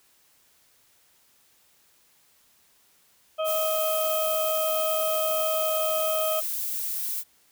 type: harmonic tone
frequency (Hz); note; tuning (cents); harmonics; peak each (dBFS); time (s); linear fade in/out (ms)
632; D#5; +27; 1 / 2 / 4 / 5; -25 / -32 / -41 / -38; 3.38-6.41; 20
type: noise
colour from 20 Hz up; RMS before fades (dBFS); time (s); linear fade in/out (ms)
violet; -30; 3.44-7.24; 50
effects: white hiss -62 dBFS RMS until 7.51 s